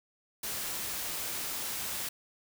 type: noise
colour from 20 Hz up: white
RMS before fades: -36 dBFS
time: 0.43-2.09 s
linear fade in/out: 5 ms
effects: none